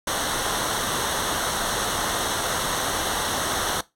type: noise with comb filter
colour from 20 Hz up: pink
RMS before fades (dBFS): -25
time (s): 0.07-3.81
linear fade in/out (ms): 5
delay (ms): 0.41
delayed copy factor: -0.7
effects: noise-tail reverb RT60 0.2 s tail -18 dB re dry + low-pass 12000 Hz 12 dB/octave